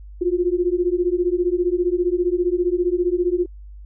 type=beating tone pair; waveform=sine; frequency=347.2 / 362.2 Hz; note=F4 / F#4; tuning=-10 / -37 cents; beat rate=15 Hz; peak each=-20 dBFS; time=0.21-3.46 s; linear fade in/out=10 ms; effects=added 50 Hz sine -36 dBFS peak until 3.85 s